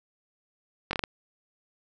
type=slowing click train; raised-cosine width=0.3 ms; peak=-12 dBFS; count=5; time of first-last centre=0.91-1.038 s; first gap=21 ms; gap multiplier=1.29; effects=none